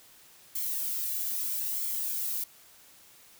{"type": "noise with flanger", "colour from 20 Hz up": "violet", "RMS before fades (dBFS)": -32, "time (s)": [0.55, 2.44], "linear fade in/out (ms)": 5, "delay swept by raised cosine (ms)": [0.92, 1.76], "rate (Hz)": 0.77, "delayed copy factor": 0.5, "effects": ["white hiss -56 dBFS RMS until 3.39 s"]}